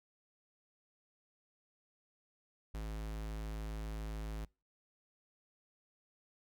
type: tone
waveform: square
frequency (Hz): 53.6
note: A1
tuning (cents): -45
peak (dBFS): -40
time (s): 2.74-4.45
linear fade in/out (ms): 5
effects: noise-tail reverb RT60 0.3 s tail -25 dB re dry